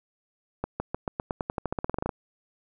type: accelerating click train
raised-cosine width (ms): 1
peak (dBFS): -14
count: 19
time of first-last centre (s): 0.64-2.092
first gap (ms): 160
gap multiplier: 0.91
effects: none